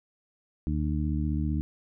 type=harmonic tone; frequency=75.5 Hz; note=D2; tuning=48 cents sharp; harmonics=1 / 2 / 3 / 4; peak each=-28 / -31 / -33 / -34 dBFS; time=0.67-1.61 s; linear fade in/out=0 ms; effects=none